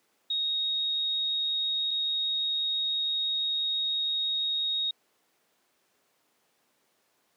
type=tone pair in turn; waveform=sine; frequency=3751 / 3751 Hz; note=A#7 / A#7; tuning=+10 / +10 cents; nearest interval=unison; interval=0 cents; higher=neither; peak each=-26 dBFS; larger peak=neither; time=0.3-1.91 / 1.91-4.91 s; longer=second; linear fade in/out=5 ms; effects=pink hiss -70 dBFS RMS until 7.36 s + high-pass 300 Hz 12 dB/octave